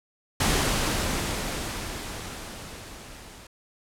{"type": "noise with level ramp", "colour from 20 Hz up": "pink", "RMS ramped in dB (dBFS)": [-22, -46], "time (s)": [0.4, 3.47], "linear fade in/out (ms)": 5, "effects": ["low-pass 11000 Hz 12 dB/octave"]}